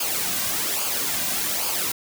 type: noise with flanger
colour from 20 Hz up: white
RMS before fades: -25 dBFS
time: 0-1.92 s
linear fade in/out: 5 ms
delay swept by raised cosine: 0.52 to 2.32 ms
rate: 1.2 Hz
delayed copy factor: -0.6
effects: none